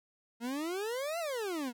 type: exponential two-way sweep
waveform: 40% pulse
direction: up then down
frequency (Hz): 227.1 to 698.5 to 229.7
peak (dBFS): -33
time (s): 0.4-1.73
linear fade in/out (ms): 50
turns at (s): 1.19
effects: none